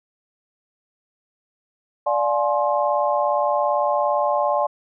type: chord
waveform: sine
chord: D half-diminished seventh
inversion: none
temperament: just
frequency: 587.3 / 704.8 / 845.8 / 1057.2 Hz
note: D5 / F5 / Ab5 / C6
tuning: 0 / +16 / +31 / +18 cents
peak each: -21 / -25 / -23 / -24 dBFS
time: 2.06-4.67 s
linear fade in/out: 10 ms
effects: none